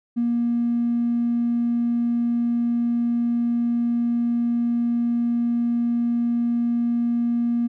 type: tone with tanh clipping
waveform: triangle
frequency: 236.9 Hz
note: A#3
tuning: 28 cents sharp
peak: -18 dBFS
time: 0.16-7.68 s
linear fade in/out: 20 ms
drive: 1 dB
effects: none